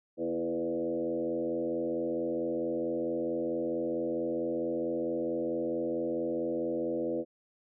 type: tone with frequency modulation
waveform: sine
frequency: 415.3 Hz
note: G#4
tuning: in tune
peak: -29 dBFS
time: 0.17-7.25 s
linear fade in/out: 50 ms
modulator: 84.5 Hz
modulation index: 1.9
effects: none